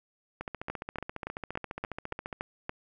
two click trains, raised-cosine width 0.5 ms, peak -18 / -21 dBFS, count 8 / 29, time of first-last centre 0.7-2.694 / 0.41-2.328 s, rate 3.51 / 14.6 Hz, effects none

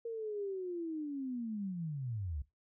sine linear sweep, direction down, 466.2 to 65.41 Hz, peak -36 dBFS, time 0.05-2.42 s, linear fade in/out 5 ms, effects noise-tail reverb RT60 0.2 s tail -18 dB re dry

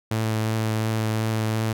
sawtooth tone with vibrato, 110.3 Hz, A2, 5 cents sharp, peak -18 dBFS, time 0.11-1.73 s, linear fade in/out 5 ms, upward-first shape triangle, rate 2.8 Hz, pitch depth 15 cents each way, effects none

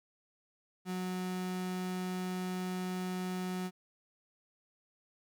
35% pulse tone, 183.4 Hz, F#3, 15 cents flat, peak -33 dBFS, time 0.85-3.71 s, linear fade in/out 50 ms, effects none

